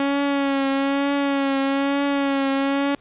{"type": "tone with vibrato", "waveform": "sawtooth", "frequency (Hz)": 277.2, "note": "C#4", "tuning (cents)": 0, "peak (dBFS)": -15, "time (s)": [0, 2.95], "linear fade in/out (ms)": 2, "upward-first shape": "triangle", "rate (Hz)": 1.1, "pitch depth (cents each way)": 37, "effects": ["pink hiss -54 dBFS RMS until 3 s", "resampled to 8000 Hz"]}